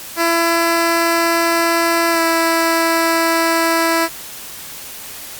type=tone with pitch glide; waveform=10% pulse; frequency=335.3 to 330.3 Hz; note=E4 to E4; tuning=+30 to +4 cents; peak=-5 dBFS; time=0.16-4.09 s; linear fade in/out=50 ms; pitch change=-26 cents; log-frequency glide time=2.11-2.2 s; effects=white hiss -32 dBFS RMS until 5.39 s + Opus 48 kbps